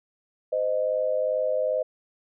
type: tone pair together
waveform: sine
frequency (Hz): 515.5 / 618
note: C5 / D#5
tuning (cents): -26 / -12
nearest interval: minor third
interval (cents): 314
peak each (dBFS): -25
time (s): 0.52-1.83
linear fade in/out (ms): 10
effects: none